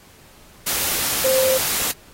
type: tone in noise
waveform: sine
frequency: 523.3 Hz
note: C5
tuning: in tune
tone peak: -16 dBFS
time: 1.24-1.58 s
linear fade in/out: 10 ms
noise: white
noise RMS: -22 dBFS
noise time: 0.66-1.92 s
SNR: +3 dB
effects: pink hiss -49 dBFS RMS until 2.13 s + AAC 48 kbps